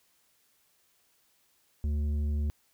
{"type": "tone with tanh clipping", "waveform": "sine", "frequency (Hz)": 74, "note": "D2", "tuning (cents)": 14, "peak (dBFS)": -28, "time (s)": [1.84, 2.5], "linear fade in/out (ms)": 0, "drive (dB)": 8, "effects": ["white hiss -69 dBFS RMS until 2.73 s"]}